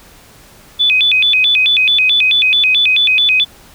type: tone with vibrato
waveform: sine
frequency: 2957 Hz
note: F#7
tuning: 2 cents flat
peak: -8 dBFS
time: 0.79-3.45 s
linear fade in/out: 20 ms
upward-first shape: square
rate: 4.6 Hz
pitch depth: 280 cents each way
effects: pink hiss -42 dBFS RMS until 3.74 s